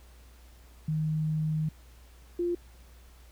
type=tone pair in turn; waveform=sine; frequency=155.56 / 348.4 Hz; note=D#3 / F4; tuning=0 / -4 cents; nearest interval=octave + major second; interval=1396 cents; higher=second; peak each=-26 dBFS; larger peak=neither; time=0.88-1.69 / 2.39-2.55 s; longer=first; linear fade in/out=5 ms; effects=added 60 Hz sine -51 dBFS peak until 3.31 s + pink hiss -60 dBFS RMS until 3.31 s